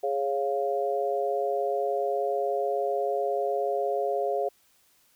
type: chord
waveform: sine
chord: Db major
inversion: second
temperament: equal with one note detuned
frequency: 415.3 / 551.8 / 698.5 Hz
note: Ab4 / Db5 / F5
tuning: 0 / -8 / 0 cents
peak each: -29 dBFS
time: 0.03-4.49 s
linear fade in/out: 10 ms
effects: white hiss -64 dBFS RMS until 5.15 s